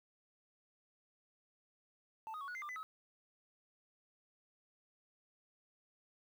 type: tone with pitch steps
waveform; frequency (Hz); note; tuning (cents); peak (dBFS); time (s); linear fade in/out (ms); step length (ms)
sine; 883 / 1247 / 1115 / 1461 / 2084 / 1189 / 2006 / 1281; A5 / D#6 / C#6 / F#6 / C7 / D6 / B6 / E6; +6 / +3 / +10 / -22 / -7 / +21 / +26 / -50; -40; 2.27-2.83; 0; 70
effects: tanh soft clip ceiling -41 dBFS + 11-bit